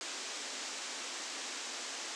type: band-pass noise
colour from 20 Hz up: white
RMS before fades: -42 dBFS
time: 0.01-2.15 s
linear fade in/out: 0 ms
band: 240 to 7700 Hz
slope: 48 dB/octave
effects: none